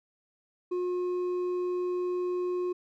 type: tone with hard clipping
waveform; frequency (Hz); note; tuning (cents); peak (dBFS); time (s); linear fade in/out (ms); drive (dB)
sine; 359.4; F4; +50; -29; 0.71-2.73; 10; 4
effects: none